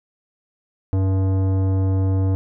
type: tone with tanh clipping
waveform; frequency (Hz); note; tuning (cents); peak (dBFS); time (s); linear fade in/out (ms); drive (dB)
sine; 95.4; G2; -47; -18; 0.93-2.35; 0; 15
effects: none